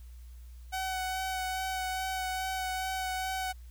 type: tone with vibrato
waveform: sawtooth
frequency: 752 Hz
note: F#5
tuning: 28 cents sharp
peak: -28 dBFS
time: 0.72-3.53 s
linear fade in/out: 20 ms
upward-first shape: sine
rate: 2.4 Hz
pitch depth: 15 cents each way
effects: added 60 Hz sine -45 dBFS peak until 3.7 s + white hiss -65 dBFS RMS until 3.7 s